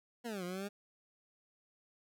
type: exponential two-way sweep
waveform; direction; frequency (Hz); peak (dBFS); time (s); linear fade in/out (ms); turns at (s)
20% pulse; down then up; 246.9 to 174.61 to 206.1; -34; 0.24-0.69; 20; 0.44
effects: none